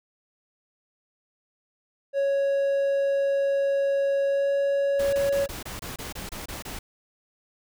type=tone with pitch glide; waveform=triangle; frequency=554.4 to 558.3 Hz; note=C#5 to C#5; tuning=0 to +12 cents; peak=-19 dBFS; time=2.13-5.48 s; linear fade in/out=50 ms; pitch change=+12 cents; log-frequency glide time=4.27-4.51 s
type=noise bursts; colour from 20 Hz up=pink; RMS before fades=-36 dBFS; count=11; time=4.99-6.79 s; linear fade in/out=5 ms; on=140 ms; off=26 ms
effects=none